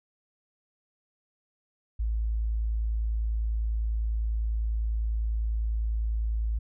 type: tone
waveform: sine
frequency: 55 Hz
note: A1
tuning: in tune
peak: -25 dBFS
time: 1.99-6.59 s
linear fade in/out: 10 ms
effects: none